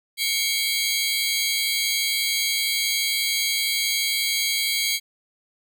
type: tone cluster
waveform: sawtooth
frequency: 2162 / 2262 / 3242 / 3989 / 4635 Hz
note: C#7 / C#7 / G#7 / B7 / D8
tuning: -44 / +34 / -42 / +17 / -24 cents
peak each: -25 dBFS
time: 0.17-5 s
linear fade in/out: 50 ms
effects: none